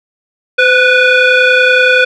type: tone with frequency modulation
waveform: sine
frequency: 478.7 Hz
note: A#4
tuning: 46 cents sharp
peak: -4 dBFS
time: 0.58-2.05 s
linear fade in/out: 10 ms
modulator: 988 Hz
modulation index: 2.4
effects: tanh soft clip ceiling -1 dBFS